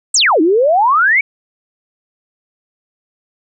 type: exponential two-way sweep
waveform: sine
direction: down then up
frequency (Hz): 8650 to 301.7 to 2312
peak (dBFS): -8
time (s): 0.14-1.21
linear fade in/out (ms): 5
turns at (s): 0.41
effects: none